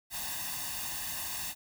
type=noise with comb filter; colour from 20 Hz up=white; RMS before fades=-37 dBFS; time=0.1-1.55 s; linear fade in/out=50 ms; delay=1.1 ms; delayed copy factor=+0.85; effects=none